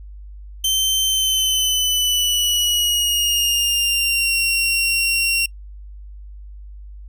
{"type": "tone with pitch glide", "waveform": "sawtooth", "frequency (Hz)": [3100, 2746], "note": ["G7", "F7"], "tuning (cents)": [-20, -30], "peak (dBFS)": -13, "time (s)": [0.64, 5.46], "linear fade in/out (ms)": 5, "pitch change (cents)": -210, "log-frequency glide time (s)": [1.05, 4.34], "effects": ["noise-tail reverb RT60 0.1 s tail -25 dB re dry", "added 50 Hz sine -34 dBFS peak until 7.08 s"]}